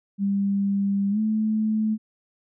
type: tone with pitch glide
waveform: sine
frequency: 198.8 to 216.8 Hz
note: G3 to A3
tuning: +25 to -25 cents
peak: -20 dBFS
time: 0.18-1.98 s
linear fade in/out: 50 ms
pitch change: +150 cents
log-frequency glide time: 1.1-1.19 s
effects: none